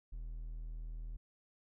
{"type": "tone", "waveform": "triangle", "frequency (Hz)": 40.18, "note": "E1", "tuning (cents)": -44, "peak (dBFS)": -39, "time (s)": [0.12, 1.17], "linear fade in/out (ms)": 10, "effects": []}